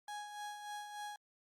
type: tone with tremolo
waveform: 35% pulse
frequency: 830.6 Hz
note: G#5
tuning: in tune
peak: -40 dBFS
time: 0.08-1.16 s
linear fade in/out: 2 ms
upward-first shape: sine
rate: 3.4 Hz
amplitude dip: 50%
effects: low-pass 12000 Hz 12 dB/octave + Opus 48 kbps